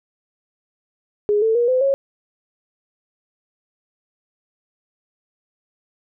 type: tone with pitch steps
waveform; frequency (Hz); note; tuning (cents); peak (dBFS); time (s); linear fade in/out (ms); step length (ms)
sine; 415.3 / 445.1 / 477.1 / 511.3 / 548; G#4 / A4 / A#4 / C5 / C#5; 0 / +20 / +40 / -40 / -20; -14; 1.29-1.94; 0; 130
effects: none